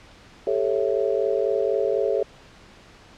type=chord; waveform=sine; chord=A dominant seventh; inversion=third; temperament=just; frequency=396 / 440 / 550 / 660 Hz; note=G4 / A4 / C#5 / E5; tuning=+18 / 0 / -14 / +2 cents; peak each=-25 / -24 / -25 / -29 dBFS; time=0.47-2.23 s; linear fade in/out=2 ms; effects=pink hiss -49 dBFS RMS until 3.17 s + low-pass 5000 Hz 12 dB/octave